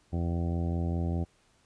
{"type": "harmonic tone", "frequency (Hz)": 85, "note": "F2", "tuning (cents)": -46, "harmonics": [1, 2, 3, 4, 5, 6, 7, 8, 9], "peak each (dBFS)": [-29, -33, -38, -40, -46, -48, -46, -50, -46], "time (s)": [0.12, 1.25], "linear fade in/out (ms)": 20, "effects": ["pink hiss -66 dBFS RMS until 1.65 s", "resampled to 22050 Hz"]}